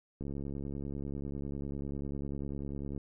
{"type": "click train", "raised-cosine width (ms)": 3, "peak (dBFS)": -27, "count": 195, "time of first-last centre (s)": [0.21, 2.977], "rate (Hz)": 70.1, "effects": []}